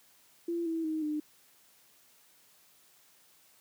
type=tone with pitch steps; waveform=sine; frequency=340 / 326.9 / 314.3 / 302.2 Hz; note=F4 / E4 / D#4 / D4; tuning=-46 / -14 / +18 / +50 cents; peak=-30 dBFS; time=0.48-1.2 s; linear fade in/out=5 ms; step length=180 ms; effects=white hiss -63 dBFS RMS until 3.6 s + high-pass 100 Hz 12 dB/octave